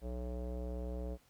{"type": "tone with low-pass filter", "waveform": "square", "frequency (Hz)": 61.2, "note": "B1", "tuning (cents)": -15, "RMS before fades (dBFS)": -40, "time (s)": [0.01, 1.18], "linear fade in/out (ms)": 50, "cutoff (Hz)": 550, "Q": 3.2, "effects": ["pink hiss -69 dBFS RMS until 1.29 s"]}